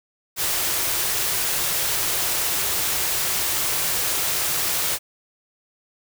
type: band-stop noise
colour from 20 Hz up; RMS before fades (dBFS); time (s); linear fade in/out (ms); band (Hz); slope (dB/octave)
white; -23; 0.36-4.99; 50; 190 to 290; 96
effects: none